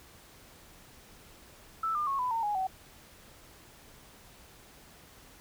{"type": "tone with pitch steps", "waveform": "sine", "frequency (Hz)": [1318.5, 1202.1, 1096, 999.2, 911, 830.6, 757.3], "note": ["E6", "D6", "C#6", "B5", "A#5", "G#5", "F#5"], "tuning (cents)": [0, 40, -20, 20, -40, 0, 40], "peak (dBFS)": -28, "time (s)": [1.83, 2.67], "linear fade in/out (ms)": 5, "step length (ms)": 120, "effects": ["pink hiss -55 dBFS RMS until 5.4 s"]}